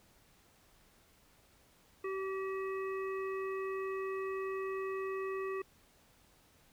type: harmonic tone with a mistuned harmonic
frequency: 384.2 Hz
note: G4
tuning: 35 cents flat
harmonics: 1 / 3 / 5 / 7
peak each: -36 / -43 / -48 / -51 dBFS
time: 2.04-5.62 s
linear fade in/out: 5 ms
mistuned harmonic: 7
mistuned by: -84 cents
effects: pink hiss -66 dBFS RMS until 6.72 s